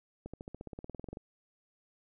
accelerating click train, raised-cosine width 2 ms, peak -29 dBFS, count 17, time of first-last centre 0.26-1.171 s, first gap 76 ms, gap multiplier 0.96, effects none

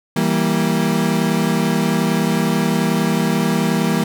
35% pulse chord, E diminished, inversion none, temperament equal with one note detuned, 164.81 / 196 / 234.8 Hz, E3 / G3 / Bb3, 0 / 0 / +13 cents, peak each -18 dBFS, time 0.16-4.04 s, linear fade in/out 5 ms, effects none

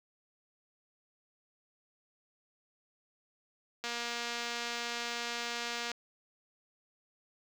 click train, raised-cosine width 0.2 ms, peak -20 dBFS, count 493, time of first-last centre 3.84-5.916 s, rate 237 Hz, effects high-pass 200 Hz 12 dB/octave + 8-bit

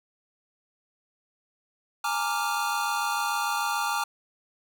square chord, Bb dominant seventh, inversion third, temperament equal with one note detuned, 830.6 / 917.4 / 1174.7 / 1396.9 Hz, Ab5 / Bb5 / D6 / F6, 0 / -28 / 0 / 0 cents, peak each -32 dBFS, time 2.04-4.04 s, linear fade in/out 5 ms, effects none

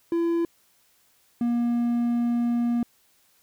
triangle tone pair in turn, 337.2 / 237.8 Hz, E4 / A#3, +39 / +35 cents, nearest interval tritone, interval 604 cents, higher first, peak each -19 dBFS, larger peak neither, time 0.12-0.45 / 1.41-2.83 s, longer second, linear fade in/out 2 ms, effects white hiss -63 dBFS RMS until 3.42 s

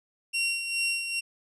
sawtooth tone with tremolo, 2745 Hz, F7, 31 cents flat, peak -21 dBFS, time 0.33-1.21 s, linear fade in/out 20 ms, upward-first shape sine, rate 2.4 Hz, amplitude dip 55%, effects resampled to 24000 Hz

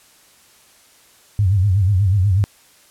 sine tone with vibrato, 97 Hz, G2, 18 cents flat, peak -12 dBFS, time 1.39-2.44 s, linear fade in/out 0 ms, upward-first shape sine, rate 8.2 Hz, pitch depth 140 cents each way, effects white hiss -51 dBFS RMS until 2.9 s + low-pass 12000 Hz 12 dB/octave

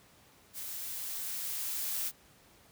blue noise with level ramp, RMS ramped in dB -41 to -34 dBFS, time 0.53-2.12 s, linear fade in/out 50 ms, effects pink hiss -61 dBFS RMS until 2.71 s + high-pass 60 Hz 12 dB/octave

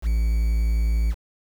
triangle tone with quantisation, 55.6 Hz, A1, 19 cents sharp, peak -16 dBFS, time 0.02-1.15 s, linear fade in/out 50 ms, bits 7, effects none

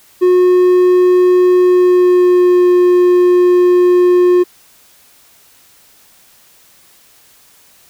triangle tone with pitch glide, 362.4 to 357.8 Hz, F#4 to F4, -36 to +42 cents, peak -4 dBFS, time 0.21-4.44 s, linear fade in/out 20 ms, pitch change -22 cents, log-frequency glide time 1.58-2.7 s, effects white hiss -47 dBFS RMS until 7.89 s

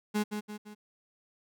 35% pulse tone with echo, 210 Hz, G#3, 19 cents sharp, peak -25 dBFS, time 0.14-0.24 s, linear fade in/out 20 ms, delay 170 ms, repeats 3, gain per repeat -6 dB, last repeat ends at 0.75 s, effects none

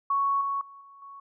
sine tone with level steps, 1111 Hz, C#6, 4 cents sharp, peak -22 / -26 / -45 / -48 / -42 dBFS, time 0.1-1.2 s, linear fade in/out 5 ms, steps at 0.41 / 0.61 / 0.81 / 1.02 s, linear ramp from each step 2 ms, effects none

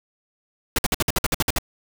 pink noise bursts, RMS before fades -20 dBFS, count 11, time 0.76-1.585 s, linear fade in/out 2 ms, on 25 ms, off 55 ms, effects none

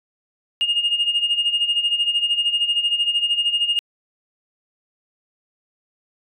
sine tone with tremolo, 2843 Hz, F7, 30 cents sharp, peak -13 dBFS, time 0.61-3.79 s, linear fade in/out 0 ms, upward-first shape sine, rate 13 Hz, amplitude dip 75%, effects tanh soft clip ceiling -12 dBFS

